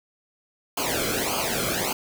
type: noise with flanger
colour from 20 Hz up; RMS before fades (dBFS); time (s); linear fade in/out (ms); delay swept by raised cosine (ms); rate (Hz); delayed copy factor
pink; -26; 0.77-1.93; 5; 0.53 to 1.11; 1.7; -0.95
effects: none